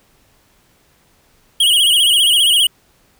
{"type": "tone with vibrato", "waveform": "square", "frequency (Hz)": 3067, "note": "G7", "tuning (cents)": -38, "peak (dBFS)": -10, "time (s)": [1.6, 2.67], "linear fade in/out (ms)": 5, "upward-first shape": "sine", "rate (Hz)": 15, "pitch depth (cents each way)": 130, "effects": ["pink hiss -55 dBFS RMS until 3.19 s"]}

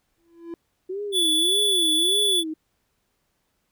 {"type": "tone with exponential growth", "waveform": "triangle", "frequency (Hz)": 336.9, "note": "E4", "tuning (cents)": 38, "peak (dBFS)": -27, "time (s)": [0.18, 0.54], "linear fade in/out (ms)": 1, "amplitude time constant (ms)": 78}
{"type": "tone with vibrato", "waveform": "sine", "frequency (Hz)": 360, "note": "F#4", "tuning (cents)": -47, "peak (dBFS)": -27, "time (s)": [0.89, 2.54], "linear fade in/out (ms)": 10, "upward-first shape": "sine", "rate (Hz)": 1.7, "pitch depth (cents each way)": 240}
{"type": "tone", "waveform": "square", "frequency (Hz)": 3445, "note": "A7", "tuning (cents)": -37, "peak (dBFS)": -19, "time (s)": [1.12, 2.44], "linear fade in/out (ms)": 50}
{"effects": ["pink hiss -72 dBFS RMS until 3.71 s"]}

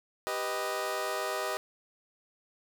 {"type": "chord", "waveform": "20% pulse", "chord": "G augmented", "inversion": "none", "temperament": "equal", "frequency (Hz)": [392, 493.9, 622.3], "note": ["G4", "B4", "D#5"], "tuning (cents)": [0, 0, 0], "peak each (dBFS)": [-32, -32, -29], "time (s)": [0.27, 1.57], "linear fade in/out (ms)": 0, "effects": []}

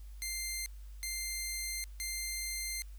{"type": "tone bursts at uneven times", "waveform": "10% pulse", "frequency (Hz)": 2093, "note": "C7", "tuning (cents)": 0, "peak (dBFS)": -27, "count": 3, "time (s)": [[0.22, 0.66], [1.03, 1.84], [2, 2.82]], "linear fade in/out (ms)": 0, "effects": ["added 50 Hz sine -45 dBFS peak until 2.98 s", "white hiss -66 dBFS RMS until 2.98 s"]}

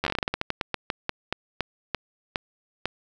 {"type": "slowing click train", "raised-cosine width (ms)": 0.3, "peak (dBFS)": -9, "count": 22, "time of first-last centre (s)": [0.04, 2.856], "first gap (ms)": 11, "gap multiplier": 1.21, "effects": []}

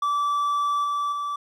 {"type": "tone with level steps", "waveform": "triangle", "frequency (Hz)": 1159, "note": "D6", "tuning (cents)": -23, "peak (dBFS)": [-19, -21, -24], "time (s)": [0.02, 1.36], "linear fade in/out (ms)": 5, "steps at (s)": [0.84, 1.12], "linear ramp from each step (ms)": 5, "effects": []}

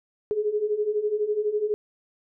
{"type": "beating tone pair", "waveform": "sine", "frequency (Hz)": [412.5, 424.5], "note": ["G#4", "G#4"], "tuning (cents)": [-12, 38], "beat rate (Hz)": 12, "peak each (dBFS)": [-28, -24], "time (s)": [0.31, 1.74], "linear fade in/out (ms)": 0, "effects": []}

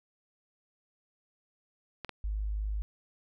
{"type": "clicks", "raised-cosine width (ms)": 0.3, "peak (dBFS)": [-22, -23], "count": 2, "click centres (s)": [2.047, 2.093]}
{"type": "tone", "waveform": "sine", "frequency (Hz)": 51.91, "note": "G#1", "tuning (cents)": 0, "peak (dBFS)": -30, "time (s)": [2.24, 2.82], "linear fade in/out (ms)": 0}
{"effects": []}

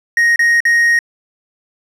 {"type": "tone with dropouts", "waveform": "triangle", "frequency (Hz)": 1871, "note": "A#6", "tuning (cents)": 6, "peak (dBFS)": -7, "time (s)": [0.17, 0.99], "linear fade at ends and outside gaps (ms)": 2, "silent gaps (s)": [[0.36, 0.392], [0.604, 0.652]], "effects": ["resampled to 32000 Hz"]}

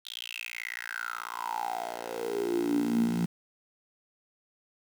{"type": "tone with high-pass filter sweep", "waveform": "10% pulse", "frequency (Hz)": 58.27, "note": "A#1", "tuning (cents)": 0, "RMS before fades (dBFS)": -32, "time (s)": [0.05, 3.26], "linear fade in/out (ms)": 10, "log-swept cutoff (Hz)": [3600, 180], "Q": 9.6, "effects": ["8-bit"]}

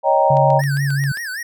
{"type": "chord", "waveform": "sine", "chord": "Eb dominant seventh", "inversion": "third", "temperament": "equal", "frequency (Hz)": [554.4, 622.3, 784, 932.3], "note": ["Db5", "Eb5", "G5", "Bb5"], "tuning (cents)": [0, 0, 0, 0], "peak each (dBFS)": -17, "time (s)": [0.03, 0.62], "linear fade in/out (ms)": 50}
{"type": "tone with pitch glide", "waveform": "sine", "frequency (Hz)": [140, 138.87], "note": ["C#3", "C#3"], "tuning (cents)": [18, 3], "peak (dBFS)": -16, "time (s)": [0.3, 1.12], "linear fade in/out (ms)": 5, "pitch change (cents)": -15, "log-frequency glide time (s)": [0.83, 0.99]}
{"type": "click train", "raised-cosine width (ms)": 0.2, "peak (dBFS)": -19, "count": 7, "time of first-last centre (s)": [0.37, 1.172], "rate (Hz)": 7.48}
{"type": "tone with vibrato", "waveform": "square", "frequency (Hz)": 1681, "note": "G#6", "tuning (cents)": 20, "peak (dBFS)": -25, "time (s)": [0.59, 1.43], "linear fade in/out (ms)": 5, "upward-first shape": "sine", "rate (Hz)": 5.2, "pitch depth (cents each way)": 210}
{"effects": []}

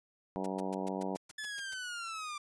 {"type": "harmonic tone", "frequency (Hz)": 95.1, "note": "F#2", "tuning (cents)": 48, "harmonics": [2, 3, 4, 5, 6, 7, 8, 9, 10], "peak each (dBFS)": [-39, -41, -42, -43, -44, -44, -45, -46, -46], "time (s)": [0.36, 1.16], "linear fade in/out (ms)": 0}
{"type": "noise bursts", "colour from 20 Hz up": "white", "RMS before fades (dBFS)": -47, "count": 10, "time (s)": [0.44, 1.74], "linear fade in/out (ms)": 5, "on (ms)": 22, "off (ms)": 120}
{"type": "linear sweep", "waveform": "sawtooth", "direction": "down", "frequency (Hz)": [1740, 1174.7], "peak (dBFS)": -35, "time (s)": [1.38, 2.38], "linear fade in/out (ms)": 5}
{"effects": ["resampled to 22050 Hz"]}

